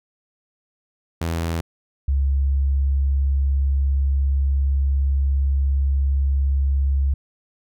sawtooth / sine tone pair in turn, 83 / 68.62 Hz, E2 / C#2, +12 / -17 cents, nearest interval minor third, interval 329 cents, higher first, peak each -18 / -16 dBFS, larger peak second, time 1.21-1.61 / 2.08-7.14 s, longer second, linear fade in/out 5 ms, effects none

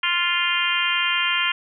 harmonic tone, 349.2 Hz, F4, in tune, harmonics 3 / 4 / 5 / 6 / 7 / 8 / 9, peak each -28 / -27 / -28 / -27 / -27 / -25 / -26 dBFS, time 0.03-1.52 s, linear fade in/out 5 ms, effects none

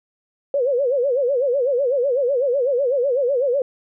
sine tone with vibrato, 523.3 Hz, C5, in tune, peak -16 dBFS, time 0.54-3.62 s, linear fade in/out 2 ms, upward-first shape sine, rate 8 Hz, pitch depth 170 cents each way, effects none

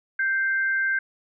sine tone pair together, 1568 / 2093 Hz, G6 / C7, 0 / 0 cents, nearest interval perfect fourth, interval 500 cents, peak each -21 / -32 dBFS, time 0.19-0.99 s, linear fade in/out 5 ms, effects none

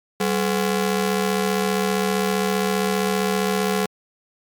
sawtooth ring-modulated tone, 309.2 Hz, D#4, 11 cents flat, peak -12 dBFS, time 0.2-3.86 s, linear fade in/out 5 ms, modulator 117 Hz, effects MP3 96 kbps

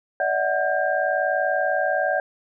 sine tone cluster, 580 / 640 / 741 / 1597 Hz, D5 / D#5 / F#5 / G6, -22 / +49 / +2 / +32 cents, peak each -25 dBFS, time 0.2-2.2 s, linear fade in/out 2 ms, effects none

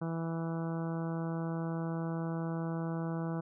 harmonic tone, 164.81 Hz, E3, in tune, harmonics 1 / 2 / 3 / 4 / 5 / 6 / 7 / 8 / 9, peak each -34 / -40 / -44 / -46 / -48 / -50 / -51 / -52 / -53 dBFS, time 0.01-3.41 s, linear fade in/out 10 ms, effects none

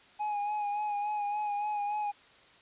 triangle tone with vibrato, 830.6 Hz, G#5, in tune, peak -28 dBFS, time 0.19-2.12 s, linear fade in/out 20 ms, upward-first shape sine, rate 3.5 Hz, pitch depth 31 cents each way, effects white hiss -58 dBFS RMS until 2.61 s + resampled to 8000 Hz

